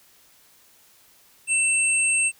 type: tone pair together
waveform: sine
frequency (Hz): 2668 / 8470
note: E7 / C9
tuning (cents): +20 / +20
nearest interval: octave + minor sixth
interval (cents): 2000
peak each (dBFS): -21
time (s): 1.47-2.32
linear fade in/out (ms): 50
effects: white hiss -56 dBFS RMS until 2.39 s